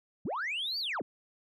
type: linear two-way sweep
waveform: sine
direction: up then down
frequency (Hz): 116.54 to 4746 to 128.6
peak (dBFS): -30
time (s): 0.25-1.02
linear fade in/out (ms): 5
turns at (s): 0.79
effects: tanh soft clip ceiling -29 dBFS